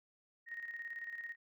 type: tone with tremolo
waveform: sine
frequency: 1864.7 Hz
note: A#6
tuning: in tune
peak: -40 dBFS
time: 0.46-1.36 s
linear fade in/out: 50 ms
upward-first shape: square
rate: 18 Hz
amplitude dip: 55%
effects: none